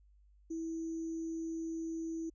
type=tone with sample-and-hold; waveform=sine; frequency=326.8 Hz; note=E4; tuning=15 cents flat; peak=-36 dBFS; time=0.5-2.3 s; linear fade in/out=10 ms; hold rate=6300 Hz; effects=added 50 Hz sine -61 dBFS peak until 2.34 s + resampled to 16000 Hz